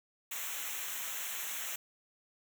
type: noise with comb filter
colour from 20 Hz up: white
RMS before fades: -39 dBFS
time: 0.31-1.76 s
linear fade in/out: 5 ms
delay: 0.21 ms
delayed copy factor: -0.85
effects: none